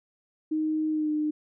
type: tone with pitch glide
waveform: sine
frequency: 311.1 to 303.5 Hz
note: D#4 to D#4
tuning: 0 to -43 cents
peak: -24 dBFS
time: 0.51-1.31 s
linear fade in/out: 10 ms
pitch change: -43 cents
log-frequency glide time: 0.9-1.11 s
effects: none